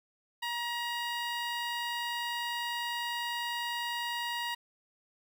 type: tone with notch filter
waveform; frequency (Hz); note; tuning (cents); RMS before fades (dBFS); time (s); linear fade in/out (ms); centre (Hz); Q
15% pulse; 950; A#5; +33; -35; 0.42-4.55; 10; 10000; 1.8
effects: none